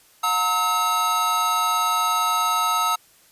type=tone cluster; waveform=square; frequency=721 / 919 / 1290 Hz; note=F#5 / A#5 / E6; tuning=-45 / -25 / -38 cents; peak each=-30 / -26 / -21 dBFS; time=0.23-2.96 s; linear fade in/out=10 ms; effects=white hiss -55 dBFS RMS until 3.31 s + resampled to 32000 Hz